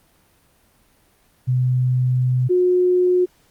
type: tone pair in turn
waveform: sine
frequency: 126.6 / 361.7 Hz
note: B2 / F#4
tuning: +43 / -39 cents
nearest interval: octave + tritone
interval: 1818 cents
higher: second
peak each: -15 / -13 dBFS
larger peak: second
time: 1.47-2.49 / 2.49-3.26 s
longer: first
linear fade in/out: 20 ms
effects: pink hiss -58 dBFS RMS until 3.5 s + Opus 32 kbps